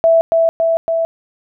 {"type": "tone with echo", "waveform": "sine", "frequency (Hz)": 659.3, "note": "E5", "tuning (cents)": 0, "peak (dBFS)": -7, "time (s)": [0.04, 0.21], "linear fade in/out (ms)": 0, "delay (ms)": 280, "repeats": 3, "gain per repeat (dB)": -2, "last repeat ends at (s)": 1.05, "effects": []}